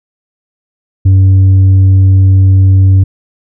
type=tone with tanh clipping; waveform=sine; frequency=95.5 Hz; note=G2; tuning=45 cents flat; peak=-3 dBFS; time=1.05-3.04 s; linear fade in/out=10 ms; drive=3 dB; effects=none